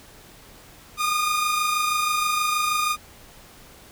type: tone pair together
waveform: sawtooth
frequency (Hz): 1218.2 / 1244.5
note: D#6 / D#6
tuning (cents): -37 / 0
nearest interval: unison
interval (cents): 37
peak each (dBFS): -18 / -25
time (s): 0.97-2.97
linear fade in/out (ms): 50
effects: pink hiss -48 dBFS RMS until 3.91 s